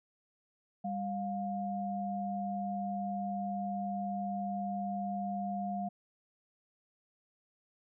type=tone pair together; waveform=sine; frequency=198.4 / 707 Hz; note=G3 / F5; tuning=+21 / +21 cents; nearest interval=octave + minor seventh; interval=2200 cents; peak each=-36 / -36 dBFS; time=0.84-5.89 s; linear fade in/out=10 ms; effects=none